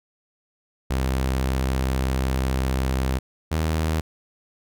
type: tone pair in turn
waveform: sawtooth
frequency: 65.41 / 79.16 Hz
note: C2 / D#2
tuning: 0 / +30 cents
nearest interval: minor third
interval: 330 cents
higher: second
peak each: -17 dBFS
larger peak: neither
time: 0.9-3.19 / 3.51-4.01 s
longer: first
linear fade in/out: 10 ms
effects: none